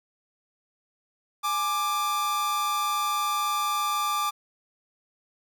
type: tone pair together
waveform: 45% pulse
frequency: 836.5 / 1183 Hz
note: G#5 / D6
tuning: +12 / +12 cents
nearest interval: tritone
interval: 600 cents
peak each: -33 / -25 dBFS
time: 1.43-4.31 s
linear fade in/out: 20 ms
effects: none

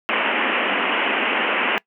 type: band-pass noise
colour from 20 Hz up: white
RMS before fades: -21 dBFS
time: 0.09-1.78 s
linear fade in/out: 0 ms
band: 200 to 3000 Hz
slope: 96 dB/octave
effects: noise-tail reverb RT60 0.1 s tail -23 dB re dry

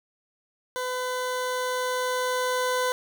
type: tone with level ramp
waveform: 20% pulse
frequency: 504 Hz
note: B4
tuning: 35 cents sharp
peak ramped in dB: -23 to -18 dBFS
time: 0.76-2.92 s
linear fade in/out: 0 ms
effects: none

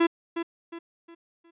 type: tone with echo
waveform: 45% pulse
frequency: 336 Hz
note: E4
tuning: 33 cents sharp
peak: -18 dBFS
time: 0-0.07 s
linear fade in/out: 10 ms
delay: 360 ms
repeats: 4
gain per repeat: -9 dB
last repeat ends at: 1.51 s
effects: resampled to 8000 Hz

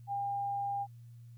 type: tone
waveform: sine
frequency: 802 Hz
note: G5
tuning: 39 cents sharp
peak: -32 dBFS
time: 0.07-0.87 s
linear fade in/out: 50 ms
effects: added 118 Hz sine -49 dBFS peak until 1.37 s + white hiss -75 dBFS RMS until 1.37 s

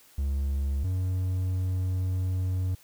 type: tone pair in turn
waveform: triangle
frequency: 69.3 / 92.34 Hz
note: C#2 / F#2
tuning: 0 / -3 cents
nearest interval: perfect fourth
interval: 497 cents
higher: second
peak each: -23 dBFS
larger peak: neither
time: 0.18-0.84 / 0.84-2.75 s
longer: second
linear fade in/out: 5 ms
effects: white hiss -57 dBFS RMS until 2.83 s

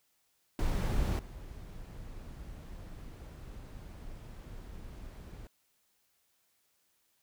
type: noise with level steps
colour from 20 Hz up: brown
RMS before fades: -30 / -46 dBFS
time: 0.59-5.47 s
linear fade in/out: 0 ms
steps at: 1.19 s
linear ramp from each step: 2 ms
effects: white hiss -74 dBFS RMS until 7.22 s

